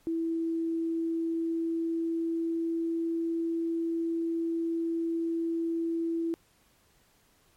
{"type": "tone with pitch glide", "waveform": "sine", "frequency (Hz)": [329.2, 331.9], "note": ["E4", "E4"], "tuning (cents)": [-2, 12], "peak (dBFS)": -27, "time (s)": [0.07, 6.34], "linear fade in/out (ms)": 0, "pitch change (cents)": 14, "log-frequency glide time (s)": [0.67, 3.33], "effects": ["pink hiss -65 dBFS RMS until 7.56 s", "MP3 64 kbps"]}